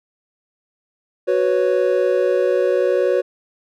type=chord; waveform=triangle; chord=F# suspended fourth; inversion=none; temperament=equal; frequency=370 / 493.9 / 554.4 Hz; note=F#4 / B4 / C#5; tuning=0 / 0 / 0 cents; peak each=-17 dBFS; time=1.27-3.22 s; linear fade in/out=20 ms; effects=none